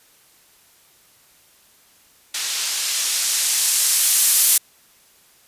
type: noise with low-pass filter sweep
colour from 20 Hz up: violet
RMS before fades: -19 dBFS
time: 2.34-4.58 s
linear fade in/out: 5 ms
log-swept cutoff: 4400 to 12000 Hz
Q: 0.71
effects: white hiss -54 dBFS RMS until 5.47 s + resampled to 32000 Hz